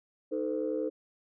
sine chord, A diminished, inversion second, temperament equal with one note detuned, 311.1 / 440 / 511 Hz, Eb4 / A4 / C5, 0 / 0 / -41 cents, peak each -33 dBFS, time 0.31-0.9 s, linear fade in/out 20 ms, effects tanh soft clip ceiling -21 dBFS

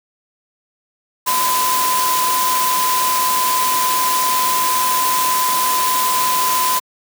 sine tone in noise, 1014 Hz, B5, 45 cents sharp, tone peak -16 dBFS, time 1.26-6.8 s, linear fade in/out 20 ms, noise white, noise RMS -20 dBFS, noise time 1.26-6.8 s, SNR +1 dB, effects high-pass 200 Hz 12 dB/octave

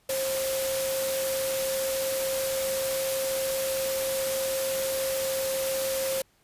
sine tone in noise, 533 Hz, C5, 32 cents sharp, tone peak -27 dBFS, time 0.09-6.22 s, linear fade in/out 5 ms, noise white, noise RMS -32 dBFS, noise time 0.09-6.22 s, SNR +2 dB, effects pink hiss -65 dBFS RMS until 6.43 s + resampled to 32000 Hz

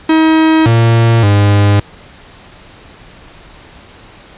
45% pulse tone with pitch steps, 318.2 / 115.2 / 101.8 Hz, D#4 / A#2 / G#2, +39 / -20 / -34 cents, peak -6 dBFS, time 0.09-1.8 s, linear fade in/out 5 ms, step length 570 ms, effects pink hiss -38 dBFS RMS until 4.37 s + resampled to 8000 Hz

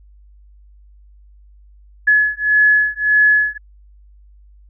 sine beating tone pair, 1701 / 1702.7 Hz, G#6 / G#6, +41 / +43 cents, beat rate 1.7 Hz, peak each -14 dBFS, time 2.07-3.58 s, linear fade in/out 10 ms, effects added 50 Hz sine -43 dBFS peak until 4.69 s

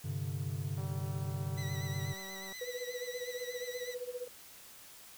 triangle chord, G suspended fourth, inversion none, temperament equal, 98 / 130.81 / 146.83 Hz, G2 / C3 / D3, 0 / 0 / 0 cents, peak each -37 dBFS, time 0.04-2.14 s, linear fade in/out 10 ms
click train, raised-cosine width 1 ms, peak -37 dBFS, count 336, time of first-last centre 0.78-2.525 s, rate 192 Hz
20% pulse tone with vibrato, 1975.5 Hz, B6, in tune, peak -39 dBFS, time 1.57-3.95 s, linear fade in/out 10 ms, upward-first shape sine, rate 8.3 Hz, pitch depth 44 cents each way
sine tone with tremolo, 493.8 Hz, B4, in tune, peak -35 dBFS, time 2.61-4.28 s, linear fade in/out 5 ms, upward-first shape sine, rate 15 Hz, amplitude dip 85%
effects white hiss -54 dBFS RMS until 5.17 s

